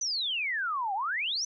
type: exponential two-way sweep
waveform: sine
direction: down then up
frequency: 6180 to 752 to 6180 Hz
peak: -28 dBFS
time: 0.01-1.45 s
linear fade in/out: 5 ms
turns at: 0.94 s
effects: none